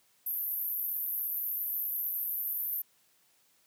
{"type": "band-pass noise", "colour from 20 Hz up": "pink", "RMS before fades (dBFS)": -34, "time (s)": [0.26, 2.82], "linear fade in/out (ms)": 5, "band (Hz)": [12000, 14000], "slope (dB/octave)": 96, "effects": ["white hiss -68 dBFS RMS until 3.66 s", "high-pass 80 Hz 12 dB/octave"]}